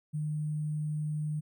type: tone with sample-and-hold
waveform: sine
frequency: 152 Hz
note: D#3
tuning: 40 cents flat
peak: -30 dBFS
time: 0.13-1.41 s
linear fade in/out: 20 ms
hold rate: 8820 Hz
effects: none